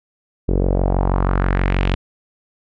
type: tone with low-pass filter sweep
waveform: sawtooth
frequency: 46.25 Hz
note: F#1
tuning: in tune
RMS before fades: -17 dBFS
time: 0.48-1.95 s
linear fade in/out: 10 ms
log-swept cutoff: 400 to 3200 Hz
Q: 2.3
effects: none